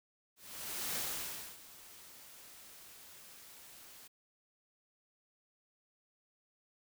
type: noise with ADSR envelope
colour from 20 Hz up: white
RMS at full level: -37 dBFS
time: 0.36-4.08 s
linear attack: 600 ms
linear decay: 610 ms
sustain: -18 dB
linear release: 11 ms
effects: none